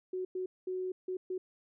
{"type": "tone bursts at uneven times", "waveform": "sine", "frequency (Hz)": 370, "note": "F#4", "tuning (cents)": 0, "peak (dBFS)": -33, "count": 5, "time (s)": [[0.13, 0.25], [0.35, 0.46], [0.67, 0.92], [1.08, 1.17], [1.3, 1.38]], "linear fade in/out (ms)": 5, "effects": []}